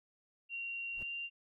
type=tone with pitch glide; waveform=sine; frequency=2756 to 2777 Hz; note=F7 to F7; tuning=-24 to -10 cents; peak=-38 dBFS; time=0.49-1.3 s; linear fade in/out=50 ms; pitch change=+14 cents; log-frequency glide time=1-1.08 s
type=noise with exponential growth; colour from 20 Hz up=brown; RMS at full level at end=-44 dBFS; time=0.9-1.03 s; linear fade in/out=5 ms; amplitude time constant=28 ms
effects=none